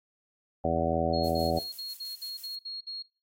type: harmonic tone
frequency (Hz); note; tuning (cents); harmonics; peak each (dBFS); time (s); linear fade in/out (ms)
82.41; E2; 0; 1 / 2 / 3 / 4 / 5 / 6 / 7 / 8 / 9; -35 / -35 / -34 / -36 / -36 / -36 / -30 / -33 / -31; 0.64-1.59; 5
type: tone bursts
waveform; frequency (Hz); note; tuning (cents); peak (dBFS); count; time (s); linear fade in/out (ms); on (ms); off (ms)
sine; 4287; C8; +41; -35; 9; 1.13-3.026; 10; 160; 57
type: noise with tremolo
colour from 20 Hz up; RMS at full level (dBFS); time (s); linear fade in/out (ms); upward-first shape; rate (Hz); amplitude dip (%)
violet; -44; 1.23-2.56; 20; square; 6.1; 45
effects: noise-tail reverb RT60 0.3 s tail -18 dB re dry + AAC 48 kbps